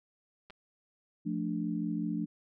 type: clicks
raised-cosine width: 0.3 ms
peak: -34 dBFS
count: 2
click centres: 0.5 / 0.505 s
type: chord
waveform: sine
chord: D minor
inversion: first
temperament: equal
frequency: 174.61 / 220 / 293.7 Hz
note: F3 / A3 / D4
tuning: 0 / 0 / 0 cents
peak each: -35 dBFS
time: 1.25-2.26 s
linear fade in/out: 20 ms
effects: none